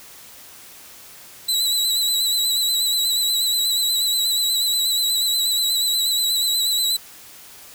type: tone with vibrato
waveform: sawtooth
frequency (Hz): 3951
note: B7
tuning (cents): 0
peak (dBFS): -15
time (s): 1.48-6.97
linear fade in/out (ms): 10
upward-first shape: sine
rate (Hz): 8.3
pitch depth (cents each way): 47
effects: white hiss -43 dBFS RMS until 7.74 s